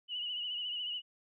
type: tone with vibrato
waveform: sine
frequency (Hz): 2931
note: F#7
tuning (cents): -17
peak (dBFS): -35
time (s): 0.08-1.02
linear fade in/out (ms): 50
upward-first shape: sine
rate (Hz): 14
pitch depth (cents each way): 50
effects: none